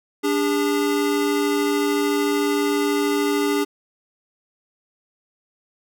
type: tone pair together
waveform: square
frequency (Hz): 290.8 / 404.5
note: D4 / G#4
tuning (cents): -17 / -46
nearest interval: tritone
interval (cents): 571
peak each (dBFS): -22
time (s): 0.23-3.65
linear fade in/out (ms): 20
effects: none